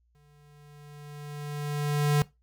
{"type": "tone with exponential growth", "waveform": "square", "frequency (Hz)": 146.83, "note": "D3", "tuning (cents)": 0, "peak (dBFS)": -20, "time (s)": [0.15, 2.22], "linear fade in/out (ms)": 0, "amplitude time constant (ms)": 450, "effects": ["noise-tail reverb RT60 0.2 s tail -20 dB re dry", "added 59 Hz sine -65 dBFS peak until 2.42 s"]}